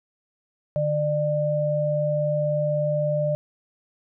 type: tone pair together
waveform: sine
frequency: 149.4 / 598 Hz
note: D3 / D5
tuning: +30 / +31 cents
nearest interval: 2 octaves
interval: 2401 cents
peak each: -25 / -22 dBFS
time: 0.76-3.35 s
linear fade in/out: 0 ms
effects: none